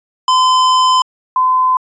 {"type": "tone pair in turn", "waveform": ["square", "sine"], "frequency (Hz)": [1023, 1023], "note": ["C6", "C6"], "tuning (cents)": [-39, -39], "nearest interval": "unison", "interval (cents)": 0, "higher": "neither", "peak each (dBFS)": -9, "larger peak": "neither", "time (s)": [[0.28, 1.02], [1.36, 1.77]], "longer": "first", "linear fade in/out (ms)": 2, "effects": ["resampled to 16000 Hz"]}